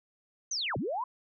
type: linear two-way sweep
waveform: sine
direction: down then up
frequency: 6380 to 91.9 to 1048 Hz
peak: -30 dBFS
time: 0.51-1.04 s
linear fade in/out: 5 ms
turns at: 0.77 s
effects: none